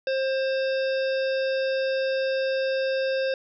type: harmonic tone with a mistuned harmonic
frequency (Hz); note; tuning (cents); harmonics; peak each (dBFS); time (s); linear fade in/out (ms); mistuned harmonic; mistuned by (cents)
531; C5; +25; 1 / 3 / 5 / 7 / 9 / 10; -23 / -33 / -37 / -40 / -42 / -43; 0.07-3.34; 2; 7; -17
effects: none